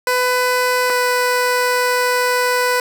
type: tone pair in turn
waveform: 15% pulse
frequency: 500 / 496.3 Hz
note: B4 / B4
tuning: +21 / +8 cents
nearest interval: unison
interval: 13 cents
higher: first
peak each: -8 dBFS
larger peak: neither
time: 0.07-0.9 / 0.9-2.8 s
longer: second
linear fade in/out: 2 ms
effects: none